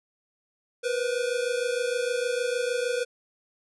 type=tone pair together; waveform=square; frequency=481.1 / 507.6 Hz; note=B4 / B4; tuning=-45 / +47 cents; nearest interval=minor second; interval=92 cents; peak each=-28 / -30 dBFS; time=0.83-3.05 s; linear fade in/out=20 ms; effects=resampled to 24000 Hz